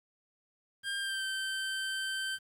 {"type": "tone with pitch glide", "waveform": "25% pulse", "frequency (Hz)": [1600, 1552.7], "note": ["G6", "G6"], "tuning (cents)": [35, -17], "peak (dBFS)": -29, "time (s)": [0.83, 2.39], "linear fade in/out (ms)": 50, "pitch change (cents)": -52, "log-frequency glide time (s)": [0.99, 1.24], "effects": ["low-pass 12000 Hz 12 dB/octave", "10-bit"]}